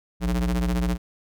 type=ring-modulated tone; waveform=square; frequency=61.7 Hz; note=B1; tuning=1 cent flat; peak=-19 dBFS; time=0.2-0.98 s; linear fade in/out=50 ms; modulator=116 Hz; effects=none